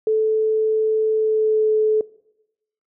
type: tone with pitch glide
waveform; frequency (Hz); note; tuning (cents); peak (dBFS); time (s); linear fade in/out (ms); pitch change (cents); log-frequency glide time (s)
sine; 436.6 to 432.1; A4 to A4; -13 to -31; -15; 0.07-2.01; 2; -18; 1.14-1.73
effects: noise-tail reverb RT60 0.9 s tail -21 dB re dry